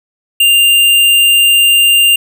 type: tone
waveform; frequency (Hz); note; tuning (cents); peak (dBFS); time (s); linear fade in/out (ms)
square; 2794; F7; 0; -6; 0.4-2.16; 5
effects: 8-bit